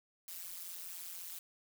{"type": "noise with amplitude modulation", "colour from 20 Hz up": "blue", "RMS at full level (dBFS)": -42, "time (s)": [0.28, 1.39], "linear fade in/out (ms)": 2, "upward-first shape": "sine", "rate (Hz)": 176, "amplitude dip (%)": 100, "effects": []}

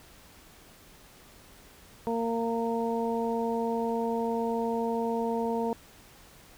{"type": "harmonic tone", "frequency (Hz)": 230.2, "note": "A#3", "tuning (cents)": -22, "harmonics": [1, 2, 3, 4], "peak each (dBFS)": [-31, -30, -36, -34], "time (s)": [2.07, 5.73], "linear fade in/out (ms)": 0, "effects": ["pink hiss -54 dBFS RMS until 6.57 s"]}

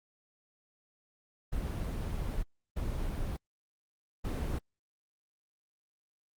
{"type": "noise bursts at uneven times", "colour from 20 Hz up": "brown", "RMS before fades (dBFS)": -34, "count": 3, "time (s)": [[1.52, 2.43], [2.76, 3.37], [4.24, 4.59]], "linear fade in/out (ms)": 10, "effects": ["Opus 24 kbps"]}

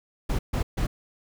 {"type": "noise bursts", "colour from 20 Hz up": "brown", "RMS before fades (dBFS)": -25, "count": 3, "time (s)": [0.29, 0.87], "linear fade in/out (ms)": 10, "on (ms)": 100, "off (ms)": 140, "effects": []}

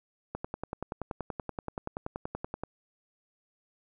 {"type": "click train", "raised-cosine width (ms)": 1, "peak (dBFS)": -20, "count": 25, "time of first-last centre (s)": [0.35, 2.636], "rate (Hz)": 10.5, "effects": []}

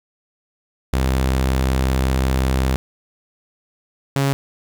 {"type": "tone pair in turn", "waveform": "sawtooth", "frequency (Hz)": [65.41, 138.16], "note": ["C2", "C#3"], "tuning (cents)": [0, -5], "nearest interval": "octave + minor second", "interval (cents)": 1295, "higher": "second", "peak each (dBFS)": -12, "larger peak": "neither", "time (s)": [[0.93, 2.76], [4.16, 4.33]], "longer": "first", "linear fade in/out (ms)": 0, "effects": ["8-bit"]}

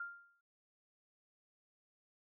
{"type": "tone with exponential decay", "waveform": "sine", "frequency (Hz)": 1396.9, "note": "F6", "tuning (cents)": 0, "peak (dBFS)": -38, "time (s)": [0, 0.41], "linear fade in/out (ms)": 5, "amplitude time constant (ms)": 88, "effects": []}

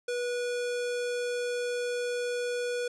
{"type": "tone", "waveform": "square", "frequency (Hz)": 487.2, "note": "B4", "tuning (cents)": -24, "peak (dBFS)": -30, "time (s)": [0.08, 2.88], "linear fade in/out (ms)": 5, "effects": ["resampled to 22050 Hz"]}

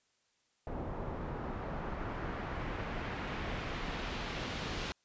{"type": "noise with low-pass filter sweep", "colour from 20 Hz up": "pink", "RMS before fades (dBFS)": -39, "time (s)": [0.67, 4.92], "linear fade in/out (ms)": 0, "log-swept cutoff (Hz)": [810, 4500], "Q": 1, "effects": ["white hiss -75 dBFS RMS until 5.04 s", "resampled to 16000 Hz"]}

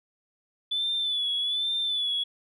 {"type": "tone with vibrato", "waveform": "sine", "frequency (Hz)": 3471, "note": "A7", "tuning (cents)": -24, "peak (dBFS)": -24, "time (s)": [0.71, 2.24], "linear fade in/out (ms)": 10, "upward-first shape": "sine", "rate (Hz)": 1.2, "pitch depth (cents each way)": 59, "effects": ["tanh soft clip ceiling -20 dBFS"]}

